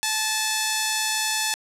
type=tone pair together; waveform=5% pulse; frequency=868.8 / 1841 Hz; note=A5 / A#6; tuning=-22 / -22 cents; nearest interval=octave + minor second; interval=1300 cents; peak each=-10 / -22 dBFS; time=0.03-1.54 s; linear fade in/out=0 ms; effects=low-pass 11000 Hz 12 dB/octave